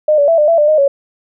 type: tone with pitch steps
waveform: sine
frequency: 610 / 574 / 663 / 600 / 668 / 595 / 618 / 558 Hz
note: D#5 / D5 / E5 / D5 / E5 / D5 / D#5 / C#5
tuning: -34 / -40 / +10 / +37 / +23 / +22 / -12 / +11 cents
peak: -7 dBFS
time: 0.08-0.88 s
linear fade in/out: 5 ms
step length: 100 ms
effects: none